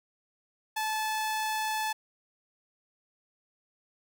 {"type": "tone", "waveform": "sawtooth", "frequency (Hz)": 868, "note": "A5", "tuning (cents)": -24, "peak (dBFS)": -25, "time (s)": [0.76, 1.93], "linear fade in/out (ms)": 10, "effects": []}